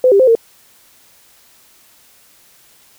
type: tone with pitch steps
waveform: sine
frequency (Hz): 509 / 396.7 / 519 / 457.9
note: C5 / G4 / C5 / A#4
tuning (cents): -48 / +21 / -14 / -31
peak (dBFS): -6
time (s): 0.04-0.352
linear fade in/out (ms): 2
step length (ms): 78
effects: white hiss -49 dBFS RMS until 2.98 s